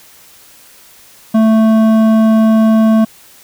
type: tone with hard clipping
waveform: sine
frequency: 220.9 Hz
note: A3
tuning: 7 cents sharp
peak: -8 dBFS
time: 1.34-3.05 s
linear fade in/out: 10 ms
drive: 10 dB
effects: white hiss -42 dBFS RMS until 3.43 s